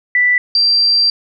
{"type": "tone pair in turn", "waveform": "sine", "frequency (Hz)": [1975.5, 4712], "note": ["B6", "D8"], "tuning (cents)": [0, 5], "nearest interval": "octave + minor third", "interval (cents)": 1505, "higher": "second", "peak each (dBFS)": -9, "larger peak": "neither", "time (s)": [[0.15, 0.38], [0.55, 1.1]], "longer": "second", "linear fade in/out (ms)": 2, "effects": []}